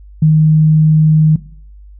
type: tone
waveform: sine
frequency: 155.56 Hz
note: D#3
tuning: in tune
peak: -5 dBFS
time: 0.22-1.36 s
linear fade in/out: 5 ms
effects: noise-tail reverb RT60 0.5 s tail -17 dB re dry + added 50 Hz sine -34 dBFS peak until 1.99 s